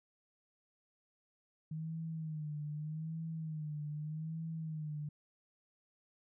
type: tone with vibrato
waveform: sine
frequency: 155.56 Hz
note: D#3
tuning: in tune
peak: -38 dBFS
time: 1.71-5.09 s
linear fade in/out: 5 ms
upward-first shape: sine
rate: 0.82 Hz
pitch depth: 77 cents each way
effects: none